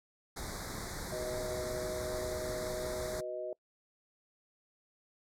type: band-stop noise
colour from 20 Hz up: pink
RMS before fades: -41 dBFS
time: 0.36-3.21 s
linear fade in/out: 10 ms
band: 2200 to 3600 Hz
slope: 96 dB/octave
type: chord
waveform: sine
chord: B major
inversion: second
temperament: equal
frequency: 370 / 493.9 / 622.3 Hz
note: F#4 / B4 / D#5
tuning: 0 / 0 / 0 cents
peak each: -42 / -44 / -38 dBFS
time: 1.12-3.53 s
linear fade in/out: 2 ms
effects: noise-tail reverb RT60 0.1 s tail -24 dB re dry + low-pass 12000 Hz 12 dB/octave